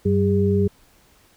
sine tone cluster, 95.6 / 191.3 / 405.4 Hz, G2 / G3 / G#4, -43 / -42 / -42 cents, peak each -20 dBFS, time 0.05-0.68 s, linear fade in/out 10 ms, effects pink hiss -56 dBFS RMS until 1.36 s

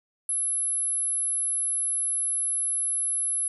sine tone, 11000 Hz, F9, 27 cents flat, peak -24 dBFS, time 0.29-3.48 s, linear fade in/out 2 ms, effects none

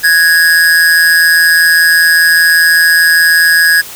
square tone with amplitude modulation, 1661.2 Hz, G#6, in tune, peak -3 dBFS, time 0.03-3.82 s, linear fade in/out 20 ms, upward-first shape sine, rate 165 Hz, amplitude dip 60%, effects white hiss -28 dBFS RMS until 3.95 s

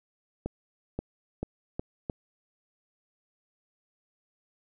accelerating click train, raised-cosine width 2 ms, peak -18 dBFS, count 5, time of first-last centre 0.46-2.098 s, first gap 530 ms, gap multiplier 0.83, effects none

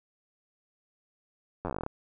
slowing click train, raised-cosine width 1 ms, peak -19 dBFS, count 13, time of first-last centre 1.65-1.864 s, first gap 10 ms, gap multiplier 1.1, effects none

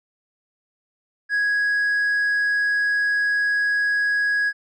triangle tone with hard clipping, 1661.2 Hz, G#6, in tune, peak -17 dBFS, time 1.29-4.53 s, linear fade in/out 50 ms, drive 1 dB, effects none

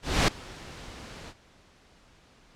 pink noise with ADSR envelope, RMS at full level -20 dBFS, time 0.02-1.34 s, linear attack 260 ms, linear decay 5 ms, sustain -23 dB, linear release 48 ms, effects pink hiss -58 dBFS RMS until 2.55 s + low-pass 6000 Hz 12 dB/octave

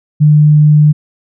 sine tone, 150.4 Hz, D3, 42 cents sharp, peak -3 dBFS, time 0.2-0.93 s, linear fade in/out 20 ms, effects none

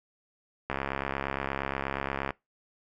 click train, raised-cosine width 0.5 ms, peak -15 dBFS, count 111, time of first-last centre 0.7-2.306 s, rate 68.5 Hz, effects noise-tail reverb RT60 0.2 s tail -23 dB re dry

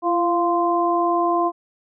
sine tone cluster, 341 / 697 / 1040 Hz, F4 / F5 / C6, -41 / -4 / -11 cents, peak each -21 dBFS, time 0.02-1.52 s, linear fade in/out 50 ms, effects none

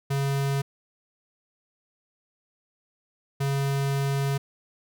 square tone pair in turn, 138.59 / 138.59 Hz, C#3 / C#3, 0 / 0 cents, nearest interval unison, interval 0 cents, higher neither, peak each -24 / -24 dBFS, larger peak neither, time 0.1-0.62 / 3.4-4.38 s, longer second, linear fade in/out 10 ms, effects none

